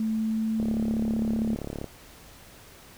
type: tone with pitch glide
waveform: sine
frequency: 220 to 222.3 Hz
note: A3 to A3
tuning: 0 to +18 cents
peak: -24 dBFS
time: 0-1.55 s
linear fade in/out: 2 ms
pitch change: +18 cents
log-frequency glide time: 0.15-0.88 s
type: click train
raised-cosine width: 2 ms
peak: -20 dBFS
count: 45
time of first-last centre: 0.6-1.843 s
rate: 35.4 Hz
effects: pink hiss -50 dBFS RMS until 2.97 s